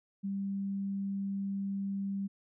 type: tone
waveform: sine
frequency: 197 Hz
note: G3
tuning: 9 cents sharp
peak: -32 dBFS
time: 0.23-2.28 s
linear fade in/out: 20 ms
effects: none